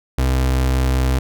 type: tone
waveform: 35% pulse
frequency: 64.7 Hz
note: C2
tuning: 19 cents flat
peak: -13 dBFS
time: 0.18-1.19 s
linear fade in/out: 5 ms
effects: none